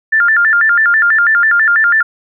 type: tone with vibrato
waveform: sine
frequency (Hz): 1575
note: G6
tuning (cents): +8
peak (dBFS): -7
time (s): 0.12-2.03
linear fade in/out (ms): 10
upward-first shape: square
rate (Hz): 6.1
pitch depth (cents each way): 200
effects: none